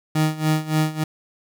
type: tone with tremolo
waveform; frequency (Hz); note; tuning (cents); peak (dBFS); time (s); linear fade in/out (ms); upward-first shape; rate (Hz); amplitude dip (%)
30% pulse; 155.56; D#3; 0; -13; 0.15-1.04; 5; sine; 3.5; 85
effects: none